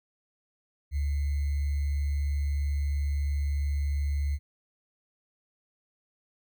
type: tone with sample-and-hold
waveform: sine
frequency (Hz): 71.5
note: D2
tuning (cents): -46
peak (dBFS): -25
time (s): 0.91-4.39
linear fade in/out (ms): 50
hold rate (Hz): 2100
effects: none